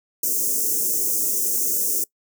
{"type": "band-stop noise", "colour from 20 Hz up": "white", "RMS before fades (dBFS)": -22, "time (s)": [0.23, 2.04], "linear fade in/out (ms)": 5, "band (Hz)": [490, 5900], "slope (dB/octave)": 48, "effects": ["noise-tail reverb RT60 0.1 s tail -22 dB re dry", "high-pass 300 Hz 12 dB/octave"]}